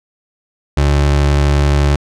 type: tone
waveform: 30% pulse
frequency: 71.7 Hz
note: D2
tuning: 41 cents flat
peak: -7 dBFS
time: 0.77-1.96 s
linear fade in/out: 5 ms
effects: low-pass 7000 Hz 12 dB/octave